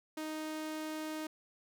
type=tone; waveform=sawtooth; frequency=311.1 Hz; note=D#4; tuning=in tune; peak=-34 dBFS; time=0.17-1.27 s; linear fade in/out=5 ms; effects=none